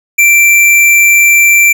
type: tone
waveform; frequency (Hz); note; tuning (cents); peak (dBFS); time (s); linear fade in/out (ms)
square; 2349; D7; 0; -4; 0.18-1.73; 10
effects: none